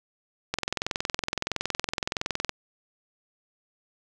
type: click train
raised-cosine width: 0.2 ms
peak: -9 dBFS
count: 43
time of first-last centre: 0.54-2.493 s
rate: 21.5 Hz
effects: none